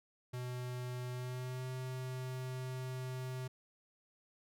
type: tone with pitch glide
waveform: square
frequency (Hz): 124.7 to 128.65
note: B2 to C3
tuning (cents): +17 to -29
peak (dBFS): -40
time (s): 0.33-3.48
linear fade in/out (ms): 10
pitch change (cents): +54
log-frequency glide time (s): 1.12-1.68
effects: none